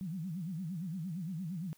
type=tone with vibrato; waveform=sine; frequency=173.6 Hz; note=F3; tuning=10 cents flat; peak=-36 dBFS; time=0.01-1.73 s; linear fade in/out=0 ms; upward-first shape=sine; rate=8.7 Hz; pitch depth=210 cents each way; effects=white hiss -66 dBFS RMS until 1.77 s